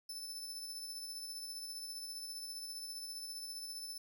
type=tone with tremolo; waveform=sawtooth; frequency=5274 Hz; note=E8; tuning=in tune; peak=-39 dBFS; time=0.09-3.98 s; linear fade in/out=5 ms; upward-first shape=sine; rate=15 Hz; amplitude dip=35%; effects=none